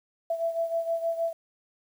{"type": "beating tone pair", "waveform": "sine", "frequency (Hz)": [664, 670.4], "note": ["E5", "E5"], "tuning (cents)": [12, 29], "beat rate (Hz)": 6.4, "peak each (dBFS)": [-27, -32], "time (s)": [0.3, 1.33], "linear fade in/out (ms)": 5, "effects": ["9-bit"]}